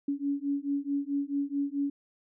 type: beating tone pair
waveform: sine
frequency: 280 / 284.6 Hz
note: C#4 / C#4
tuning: +18 / +46 cents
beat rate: 4.6 Hz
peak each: -31 dBFS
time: 0.08-1.9 s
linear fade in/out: 5 ms
effects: none